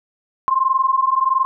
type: tone pair together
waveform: sine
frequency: 1046.5 / 1067.9 Hz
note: C6 / C6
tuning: 0 / +35 cents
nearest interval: unison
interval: 35 cents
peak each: -17 dBFS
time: 0.48-1.45 s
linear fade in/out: 0 ms
effects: none